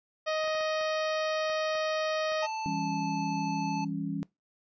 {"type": "harmonic tone", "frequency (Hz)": 625, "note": "D#5", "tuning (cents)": 8, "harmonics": [1, 2, 3, 4, 5, 6, 7, 8, 9], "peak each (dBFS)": [-29, -35, -39, -41, -43, -45, -46, -47, -48], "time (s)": [0.26, 2.47], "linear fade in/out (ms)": 20}
{"type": "clicks", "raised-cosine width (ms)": 0.5, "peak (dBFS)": -33, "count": 8, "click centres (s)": [0.442, 0.477, 0.551, 0.609, 0.812, 1.499, 1.753, 2.32]}
{"type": "tone with pitch glide", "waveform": "square", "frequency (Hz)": [880, 872.4], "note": ["A5", "A5"], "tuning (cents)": [0, -15], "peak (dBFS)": -33, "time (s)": [2.42, 3.85], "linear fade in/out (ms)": 10, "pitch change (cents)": -15, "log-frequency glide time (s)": [2.6, 2.92]}
{"type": "chord", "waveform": "sine", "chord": "C# diminished", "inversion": "first", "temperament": "just", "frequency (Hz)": [166.31, 199.57, 277.2], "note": ["E3", "G3", "C#4"], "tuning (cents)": [16, 31, 0], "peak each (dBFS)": [-35, -36, -34], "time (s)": [2.66, 4.23], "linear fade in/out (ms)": 0}
{"effects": ["noise-tail reverb RT60 0.2 s tail -22 dB re dry", "resampled to 16000 Hz"]}